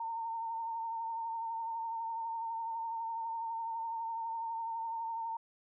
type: tone with vibrato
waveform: sine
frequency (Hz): 911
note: A#5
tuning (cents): -40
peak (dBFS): -35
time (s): 0-5.37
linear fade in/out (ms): 5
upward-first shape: triangle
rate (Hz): 12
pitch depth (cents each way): 36
effects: none